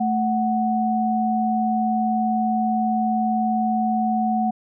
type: tone pair together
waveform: sine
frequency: 220 / 740.8 Hz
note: A3 / F#5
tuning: 0 / +2 cents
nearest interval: octave + major sixth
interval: 2102 cents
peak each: -21 / -21 dBFS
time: 0-4.51 s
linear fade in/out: 10 ms
effects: none